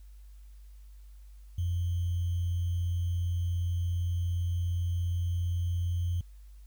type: tone with sample-and-hold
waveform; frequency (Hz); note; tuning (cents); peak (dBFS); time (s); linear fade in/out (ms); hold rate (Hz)
sine; 87.31; F2; 0; -27; 1.58-6.21; 5; 3150
effects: added 50 Hz sine -47 dBFS peak until 6.66 s + white hiss -69 dBFS RMS until 6.66 s